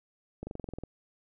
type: slowing click train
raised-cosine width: 2 ms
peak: -25 dBFS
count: 10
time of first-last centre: 0.43-0.836 s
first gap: 40 ms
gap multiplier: 1.03
effects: none